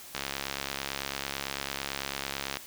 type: click train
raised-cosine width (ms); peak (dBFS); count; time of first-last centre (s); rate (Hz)
0.2; -14; 168; 0.15-2.57; 69
effects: white hiss -47 dBFS RMS until 2.66 s